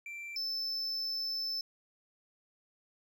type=tone pair in turn; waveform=triangle; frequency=2349 / 5273 Hz; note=D7 / E8; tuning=0 / 0 cents; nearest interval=octave + major second; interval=1400 cents; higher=second; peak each=-39 / -32 dBFS; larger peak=second; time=0.06-0.36 / 0.36-1.61 s; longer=second; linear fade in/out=2 ms; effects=none